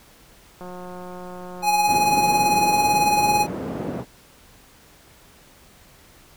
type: click train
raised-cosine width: 1 ms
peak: -24 dBFS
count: 510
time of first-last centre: 0.61-3.438 s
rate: 180 Hz
type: tone with tremolo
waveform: square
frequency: 835 Hz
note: G#5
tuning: 9 cents sharp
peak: -15 dBFS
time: 1.62-3.47 s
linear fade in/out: 50 ms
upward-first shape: triangle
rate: 18 Hz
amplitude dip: 50%
type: band-pass noise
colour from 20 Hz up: white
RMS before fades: -29 dBFS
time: 1.86-4.05 s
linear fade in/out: 50 ms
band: 130 to 390 Hz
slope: 12 dB/octave
effects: pink hiss -51 dBFS RMS until 6.36 s